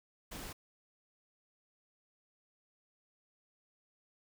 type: noise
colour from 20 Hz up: pink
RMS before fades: -45 dBFS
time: 0.31-0.53 s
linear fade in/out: 10 ms
effects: none